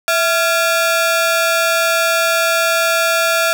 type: ring-modulated tone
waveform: sawtooth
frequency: 1021 Hz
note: C6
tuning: 43 cents flat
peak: -6 dBFS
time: 0.08-3.53 s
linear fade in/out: 0 ms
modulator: 362 Hz
effects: 7-bit